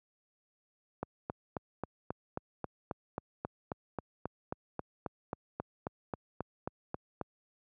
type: click train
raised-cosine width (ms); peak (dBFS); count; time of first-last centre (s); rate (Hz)
1; -21; 24; 1.03-7.213; 3.72
effects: high-pass 80 Hz 12 dB/octave